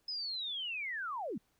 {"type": "linear sweep", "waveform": "sine", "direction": "down", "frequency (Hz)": [5130, 170], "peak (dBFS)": -36, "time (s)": [0.08, 1.38], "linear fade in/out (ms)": 5, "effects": ["pink hiss -75 dBFS RMS until 1.59 s"]}